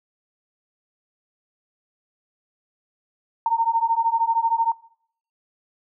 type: beating tone pair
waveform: sine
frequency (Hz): 908 / 921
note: A#5 / A#5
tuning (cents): -46 / -21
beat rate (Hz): 13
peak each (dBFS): -21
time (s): 3.46-4.72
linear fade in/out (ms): 2
effects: noise-tail reverb RT60 0.6 s tail -21 dB re dry